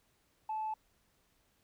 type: tone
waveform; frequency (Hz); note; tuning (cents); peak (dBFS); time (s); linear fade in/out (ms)
sine; 869; A5; -22; -33; 0.49-0.74; 5
effects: tanh soft clip ceiling -30 dBFS + pink hiss -73 dBFS RMS until 1.63 s